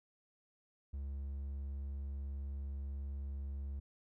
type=tone; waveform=triangle; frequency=69.3 Hz; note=C#2; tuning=in tune; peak=-37 dBFS; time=0.93-3.8 s; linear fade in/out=10 ms; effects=none